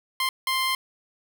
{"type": "tone bursts at uneven times", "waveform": "15% pulse", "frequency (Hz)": 1049, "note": "C6", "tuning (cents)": 4, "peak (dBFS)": -16, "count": 2, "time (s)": [[0.2, 0.29], [0.47, 0.75]], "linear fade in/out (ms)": 2, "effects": []}